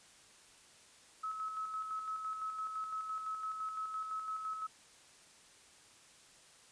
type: tone with tremolo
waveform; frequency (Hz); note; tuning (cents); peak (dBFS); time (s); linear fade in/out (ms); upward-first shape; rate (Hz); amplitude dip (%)
sine; 1290; E6; -38; -36; 1.23-4.67; 10; square; 5.9; 40
effects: white hiss -61 dBFS RMS until 6.71 s + resampled to 22050 Hz